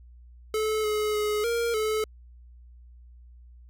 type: tone with pitch steps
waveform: square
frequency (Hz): 433.2 / 424.8 / 421.3 / 467.5 / 432.5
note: A4 / G#4 / G#4 / A#4 / A4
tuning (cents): -27 / +39 / +25 / +5 / -30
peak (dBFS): -25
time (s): 0.54-2.04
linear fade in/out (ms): 2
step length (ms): 300
effects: added 60 Hz sine -47 dBFS peak until 3.69 s